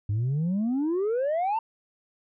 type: exponential sweep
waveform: sine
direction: up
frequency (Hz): 98.2 to 924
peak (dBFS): -21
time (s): 0.09-1.59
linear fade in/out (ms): 5
effects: tanh soft clip ceiling -22 dBFS